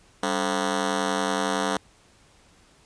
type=ring-modulated tone; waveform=10% pulse; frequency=240.9 Hz; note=B3; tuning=43 cents flat; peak=-12 dBFS; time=0.23-1.77 s; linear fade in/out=0 ms; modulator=45.4 Hz; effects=pink hiss -57 dBFS RMS until 2.85 s + resampled to 22050 Hz